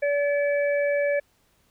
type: harmonic tone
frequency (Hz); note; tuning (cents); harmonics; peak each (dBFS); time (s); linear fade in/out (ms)
574; D5; -40; 1 / 3 / 4; -21 / -31 / -33; 0.02-1.2; 10
effects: pink hiss -65 dBFS RMS until 1.7 s